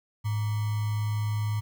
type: tone with sample-and-hold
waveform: sine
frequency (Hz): 106.1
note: G#2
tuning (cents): +38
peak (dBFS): -25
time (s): 0.24-1.61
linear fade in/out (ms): 20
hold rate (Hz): 1050
effects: none

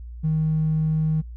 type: tone with tanh clipping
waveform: triangle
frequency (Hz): 156.9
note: D#3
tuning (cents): +15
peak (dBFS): -18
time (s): 0.23-1.22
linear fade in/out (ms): 20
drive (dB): 1
effects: noise-tail reverb RT60 0.1 s tail -26 dB re dry + added 59 Hz sine -34 dBFS peak until 1.36 s

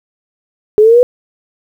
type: linear sweep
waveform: sine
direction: up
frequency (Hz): 415.3 to 501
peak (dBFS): -3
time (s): 0.78-1.03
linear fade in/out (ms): 0
effects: 7-bit

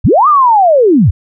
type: linear two-way sweep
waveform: sine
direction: up then down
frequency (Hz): 40.29 to 1244.5 to 64.5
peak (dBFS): -4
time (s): 0.04-1.11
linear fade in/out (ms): 10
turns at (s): 0.28
effects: none

